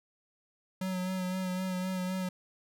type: tone with vibrato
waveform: square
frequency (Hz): 185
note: F#3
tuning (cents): 0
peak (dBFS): -32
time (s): 0.81-2.29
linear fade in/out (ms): 5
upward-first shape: sine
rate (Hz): 3.9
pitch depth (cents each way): 27
effects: none